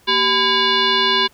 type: tone with frequency modulation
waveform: sine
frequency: 2250 Hz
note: C#7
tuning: 25 cents sharp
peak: -13 dBFS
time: 0.07-1.28 s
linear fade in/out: 20 ms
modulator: 621 Hz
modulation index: 3
effects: pink hiss -53 dBFS RMS until 1.33 s